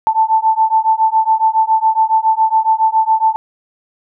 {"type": "beating tone pair", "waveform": "sine", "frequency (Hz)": [880, 887.2], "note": ["A5", "A5"], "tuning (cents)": [0, 14], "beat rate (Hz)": 7.2, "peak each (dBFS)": -13, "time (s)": [0.07, 3.36], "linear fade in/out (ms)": 0, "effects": []}